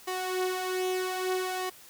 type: tone with flanger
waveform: sawtooth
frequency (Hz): 370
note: F#4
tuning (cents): 0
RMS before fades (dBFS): -31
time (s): 0.07-1.7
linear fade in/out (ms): 10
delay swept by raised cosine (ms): 1 to 5.1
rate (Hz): 0.62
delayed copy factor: +0.55
effects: white hiss -52 dBFS RMS until 1.89 s